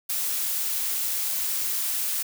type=noise; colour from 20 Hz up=blue; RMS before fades=-27 dBFS; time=0.09-2.23 s; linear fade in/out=10 ms; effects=none